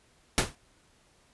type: noise with exponential decay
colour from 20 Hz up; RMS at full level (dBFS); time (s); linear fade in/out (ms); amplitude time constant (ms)
pink; -19; 0.38-0.55; 0; 36
effects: pink hiss -64 dBFS RMS until 1.33 s + resampled to 24000 Hz